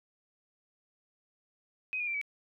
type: tone with pitch steps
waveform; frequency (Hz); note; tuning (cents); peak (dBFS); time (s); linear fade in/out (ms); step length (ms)
sine; 2517 / 2435 / 2357 / 2280; D#7 / D#7 / D7 / C#7; +19 / -38 / +6 / +48; -31; 1.93-2.214; 0; 71
effects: none